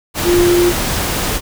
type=tone in noise; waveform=sine; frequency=350.2 Hz; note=F4; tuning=5 cents sharp; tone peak=-9 dBFS; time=0.24-0.73 s; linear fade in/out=50 ms; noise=pink; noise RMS=-18 dBFS; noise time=0.14-1.41 s; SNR=+6 dB; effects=none